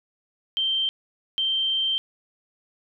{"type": "tone bursts at uneven times", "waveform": "sine", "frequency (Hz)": 3136, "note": "G7", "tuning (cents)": 0, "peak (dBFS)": -21, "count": 2, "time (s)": [[0.57, 0.89], [1.38, 1.98]], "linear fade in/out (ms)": 0, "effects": []}